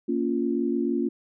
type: chord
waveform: sine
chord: Bb minor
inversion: none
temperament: just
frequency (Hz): 233.1 / 279.7 / 349.6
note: Bb3 / Db4 / F4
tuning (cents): 0 / +16 / +2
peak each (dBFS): -27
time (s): 0.08-1.09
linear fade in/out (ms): 10
effects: none